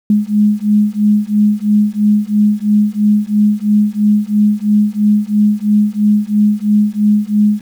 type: beating tone pair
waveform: sine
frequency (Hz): 207.7 / 210.7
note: G#3 / G#3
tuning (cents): 0 / +25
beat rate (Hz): 3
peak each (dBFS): -12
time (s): 0.1-7.61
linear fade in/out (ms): 2
effects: 7-bit